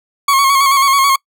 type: tone with vibrato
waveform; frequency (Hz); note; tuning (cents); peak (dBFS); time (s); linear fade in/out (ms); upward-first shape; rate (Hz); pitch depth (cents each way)
40% pulse; 1100; C#6; -14; -8; 0.28-1.16; 5; square; 9.2; 38
effects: noise-tail reverb RT60 0.1 s tail -26 dB re dry